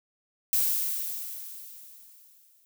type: noise with exponential decay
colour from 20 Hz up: violet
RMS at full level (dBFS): -23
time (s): 0.53-2.65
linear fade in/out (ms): 0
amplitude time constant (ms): 460
effects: none